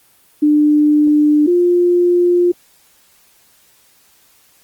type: tone pair in turn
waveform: sine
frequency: 298.5 / 352.3 Hz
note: D4 / F4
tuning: +28 / +15 cents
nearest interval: minor third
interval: 287 cents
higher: second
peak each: -8 / -9 dBFS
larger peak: first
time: 0.42-1.47 / 1.47-2.52 s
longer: neither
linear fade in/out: 10 ms
effects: white hiss -52 dBFS RMS until 4.63 s + Opus 24 kbps